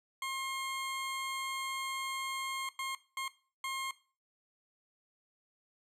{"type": "tone bursts at uneven times", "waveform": "20% pulse", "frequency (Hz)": 1069, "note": "C6", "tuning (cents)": 37, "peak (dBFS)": -30, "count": 4, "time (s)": [[0.22, 2.69], [2.79, 2.95], [3.17, 3.28], [3.64, 3.91]], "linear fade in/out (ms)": 2, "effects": ["noise-tail reverb RT60 0.4 s tail -19 dB re dry", "low-pass 12000 Hz 12 dB/octave"]}